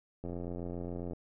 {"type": "click train", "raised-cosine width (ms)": 2, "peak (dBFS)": -27, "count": 79, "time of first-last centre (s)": [0.24, 1.133], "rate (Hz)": 87.3, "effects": []}